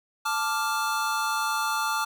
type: chord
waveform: square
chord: D minor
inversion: second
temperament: equal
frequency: 880 / 1174.7 / 1396.9 Hz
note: A5 / D6 / F6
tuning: 0 / 0 / 0 cents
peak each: -30 dBFS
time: 0.25-2.05 s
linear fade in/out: 10 ms
effects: none